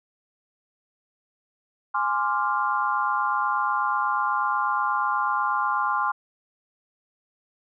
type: chord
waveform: sine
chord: D half-diminished seventh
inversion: second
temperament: equal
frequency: 830.6 / 1046.5 / 1174.7 / 1396.9 Hz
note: Ab5 / C6 / D6 / F6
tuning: 0 / 0 / 0 / 0 cents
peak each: -28 / -25 / -28 / -28 dBFS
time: 1.94-6.12 s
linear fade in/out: 10 ms
effects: none